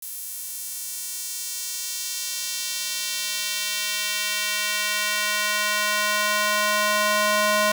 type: tone with high-pass filter sweep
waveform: square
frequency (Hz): 209.3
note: G#3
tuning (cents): +14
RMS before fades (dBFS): -25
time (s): 0.02-7.72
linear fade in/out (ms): 5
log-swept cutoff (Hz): 11000 to 720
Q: 0.9
effects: 7-bit